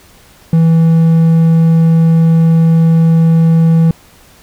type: tone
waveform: triangle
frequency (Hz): 163.8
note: E3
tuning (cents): -11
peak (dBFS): -3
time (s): 0.53-3.91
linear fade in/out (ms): 2
effects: pink hiss -43 dBFS RMS until 4.42 s